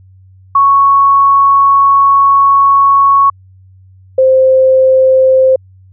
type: tone pair in turn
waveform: sine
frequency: 1108.7 / 523.2 Hz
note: C#6 / C5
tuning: 0 / 0 cents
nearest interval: octave + minor second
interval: 1300 cents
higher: first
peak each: -4 dBFS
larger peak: neither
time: 0.55-3.3 / 4.18-5.56 s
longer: first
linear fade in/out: 5 ms
effects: added 94 Hz sine -38 dBFS peak until 5.92 s